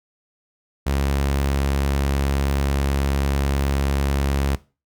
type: tone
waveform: sawtooth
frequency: 69.3 Hz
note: C#2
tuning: in tune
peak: -15 dBFS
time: 0.86-4.56 s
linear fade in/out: 10 ms
effects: noise-tail reverb RT60 0.3 s tail -18 dB re dry